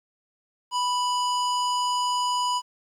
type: tone with low-pass filter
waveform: square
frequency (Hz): 988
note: B5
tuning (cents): 0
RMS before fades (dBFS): -25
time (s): 0.71-2.62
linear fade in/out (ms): 50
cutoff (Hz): 6800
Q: 1.5
effects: 10-bit